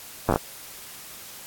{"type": "slowing click train", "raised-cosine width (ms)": 1, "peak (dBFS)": -6, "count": 6, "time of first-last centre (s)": [0.29, 0.36], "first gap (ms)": 9, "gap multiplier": 1.22, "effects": ["white hiss -42 dBFS RMS until 1.46 s", "AAC 64 kbps"]}